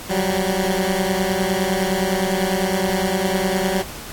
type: beating tone pair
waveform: 15% pulse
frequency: 184.3 / 194.1 Hz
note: F#3 / G3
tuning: -7 / -17 cents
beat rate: 9.8 Hz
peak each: -15 dBFS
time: 0.09-3.83 s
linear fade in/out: 20 ms
effects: pink hiss -34 dBFS RMS until 4.12 s + AAC 64 kbps